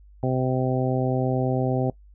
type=harmonic tone; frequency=129 Hz; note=C3; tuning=24 cents flat; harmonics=1 / 2 / 3 / 4 / 5 / 6; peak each=-24 / -27 / -29 / -30 / -31 / -32 dBFS; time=0.23-1.9 s; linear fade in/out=2 ms; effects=noise-tail reverb RT60 0.1 s tail -21 dB re dry + added 50 Hz sine -47 dBFS peak until 2.14 s